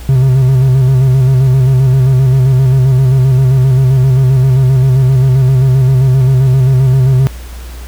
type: tone with vibrato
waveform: triangle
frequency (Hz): 130.81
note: C3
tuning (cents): 0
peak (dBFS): -3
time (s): 0.09-7.27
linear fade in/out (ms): 0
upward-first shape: square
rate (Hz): 7.6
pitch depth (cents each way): 47
effects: added 60 Hz sine -24 dBFS peak until 7.87 s + pink hiss -35 dBFS RMS until 7.87 s